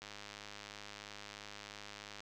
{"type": "click train", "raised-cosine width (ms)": 0.2, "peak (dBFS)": -30, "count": 226, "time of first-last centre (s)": [0.02, 2.204], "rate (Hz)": 103, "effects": []}